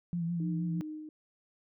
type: tone with vibrato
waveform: sine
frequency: 170 Hz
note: F3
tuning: 46 cents flat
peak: -30 dBFS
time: 0.13-0.81 s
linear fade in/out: 0 ms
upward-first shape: sine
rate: 6.3 Hz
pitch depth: 42 cents each way
type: tone with tremolo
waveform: sine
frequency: 308.1 Hz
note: D#4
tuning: 17 cents flat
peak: -37 dBFS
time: 0.4-1.09 s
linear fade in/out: 2 ms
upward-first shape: sine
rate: 2.6 Hz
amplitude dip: 45%
effects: none